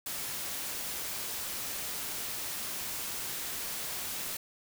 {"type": "noise", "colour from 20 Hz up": "white", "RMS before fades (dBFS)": -37, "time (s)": [0.06, 4.37], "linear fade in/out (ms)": 5, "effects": []}